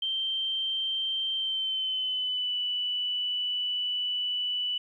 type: tone with pitch glide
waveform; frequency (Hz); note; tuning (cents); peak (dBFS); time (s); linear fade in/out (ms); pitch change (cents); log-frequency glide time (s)
sine; 3136 to 2969; G7 to F#7; 0 to +5; -27; 0.02-4.78; 5; -95; 1.35-2.56
effects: 11-bit